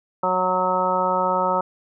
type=harmonic tone; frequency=183.9 Hz; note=F#3; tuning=10 cents flat; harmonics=1 / 2 / 3 / 4 / 5 / 6 / 7; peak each=-31 / -31 / -24 / -29 / -22 / -32 / -24 dBFS; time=0.23-1.61 s; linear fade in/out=5 ms; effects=none